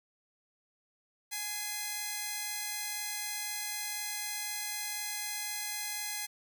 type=tone pair together; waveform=5% pulse; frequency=834 / 2063 Hz; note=G#5 / C7; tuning=+7 / -25 cents; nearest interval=octave + major third; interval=1568 cents; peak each=-27 dBFS; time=1.31-6.27 s; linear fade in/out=20 ms; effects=none